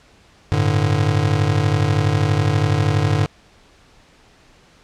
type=chord; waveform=square; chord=G suspended second; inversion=none; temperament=just; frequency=98 / 110.25 / 147 Hz; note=G2 / A2 / D3; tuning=0 / +4 / +2 cents; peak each=-20 / -21 / -20 dBFS; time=0.52-3.26 s; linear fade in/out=0 ms; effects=pink hiss -51 dBFS RMS until 4.83 s + low-pass 6000 Hz 12 dB/octave